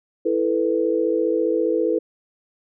sine chord, E suspended fourth, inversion none, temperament just, 329.6 / 439.5 / 494.4 Hz, E4 / A4 / B4, 0 / -2 / +2 cents, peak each -22 dBFS, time 0.25-1.99 s, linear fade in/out 10 ms, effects none

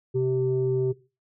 sine tone pair together, 130.1 / 386.6 Hz, C3 / G4, -9 / -24 cents, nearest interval octave + perfect fifth, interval 1885 cents, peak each -25 / -22 dBFS, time 0.14-0.93 s, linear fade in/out 20 ms, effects noise-tail reverb RT60 0.3 s tail -18 dB re dry + tanh soft clip ceiling -15 dBFS

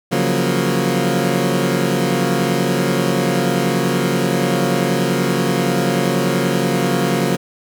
20% pulse chord, Gb major seventh, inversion second, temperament equal, 138.59 / 174.61 / 185 / 233.1 Hz, Db3 / F3 / Gb3 / Bb3, 0 / 0 / 0 / 0 cents, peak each -16 dBFS, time 0.11-7.37 s, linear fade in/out 20 ms, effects none

